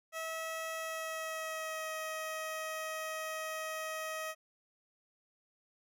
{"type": "tone with pitch glide", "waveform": "15% pulse", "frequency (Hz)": [646, 632], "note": ["E5", "D#5"], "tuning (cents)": [-35, 27], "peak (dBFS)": -31, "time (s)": [0.12, 4.35], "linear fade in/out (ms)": 50, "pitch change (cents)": -38, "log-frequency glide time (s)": [0.76, 1.94], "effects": []}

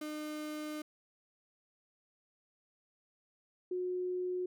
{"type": "tone pair in turn", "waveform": ["35% pulse", "sine"], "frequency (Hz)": [303.7, 363.3], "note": ["D#4", "F#4"], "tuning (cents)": [-42, -32], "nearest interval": "minor third", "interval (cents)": 310, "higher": "second", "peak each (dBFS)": [-37, -33], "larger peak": "second", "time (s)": [[0.01, 0.82], [3.71, 4.46]], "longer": "first", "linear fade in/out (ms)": 5, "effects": []}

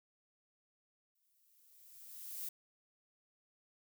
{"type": "noise with exponential growth", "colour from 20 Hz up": "violet", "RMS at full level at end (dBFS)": -41, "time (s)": [1.15, 2.49], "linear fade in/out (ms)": 5, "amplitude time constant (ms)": 290, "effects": []}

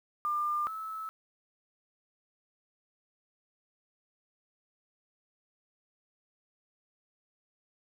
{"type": "tone pair in turn", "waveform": "sine", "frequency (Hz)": [1199, 1302.8], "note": ["D6", "E6"], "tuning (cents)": [36, -21], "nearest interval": "minor second", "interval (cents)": 143, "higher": "second", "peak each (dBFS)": [-28, -36], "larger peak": "first", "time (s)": [[0.25, 0.67], [0.67, 1.09]], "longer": "neither", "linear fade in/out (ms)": 0, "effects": ["9-bit"]}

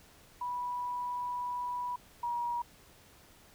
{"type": "tone pair in turn", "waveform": "sine", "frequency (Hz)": [981, 955.3], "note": ["B5", "A#5"], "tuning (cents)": [-12, 42], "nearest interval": "unison", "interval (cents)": 46, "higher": "first", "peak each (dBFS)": [-33, -31], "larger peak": "second", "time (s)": [[0.41, 1.96], [2.23, 2.62]], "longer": "first", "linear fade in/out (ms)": 5, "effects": ["pink hiss -59 dBFS RMS until 3.54 s"]}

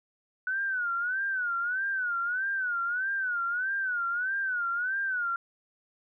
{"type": "tone with vibrato", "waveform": "sine", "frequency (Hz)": 1482, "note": "F#6", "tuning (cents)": 2, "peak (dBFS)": -27, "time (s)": [0.47, 5.36], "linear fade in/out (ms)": 2, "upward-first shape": "sine", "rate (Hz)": 1.6, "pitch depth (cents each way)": 130, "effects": []}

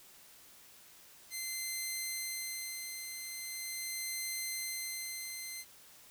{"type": "tone with tremolo", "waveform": "10% pulse", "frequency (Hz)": 2071, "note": "C7", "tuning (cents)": -18, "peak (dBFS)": -27, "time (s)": [1.3, 5.65], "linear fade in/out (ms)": 50, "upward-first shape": "sine", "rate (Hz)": 0.41, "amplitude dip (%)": 45, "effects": ["white hiss -58 dBFS RMS until 6.1 s"]}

